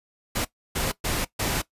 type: noise bursts at uneven times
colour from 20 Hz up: pink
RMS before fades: -26 dBFS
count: 4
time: 0.35-0.45 / 0.75-0.92 / 1.04-1.25 / 1.39-1.62 s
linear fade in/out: 10 ms
effects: noise-tail reverb RT60 0.1 s tail -18 dB re dry + resampled to 32000 Hz